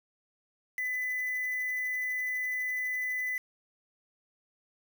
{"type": "tone with quantisation", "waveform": "sine", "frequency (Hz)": 2004, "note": "B6", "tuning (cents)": 25, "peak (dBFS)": -30, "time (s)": [0.78, 3.38], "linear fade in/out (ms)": 2, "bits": 7, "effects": []}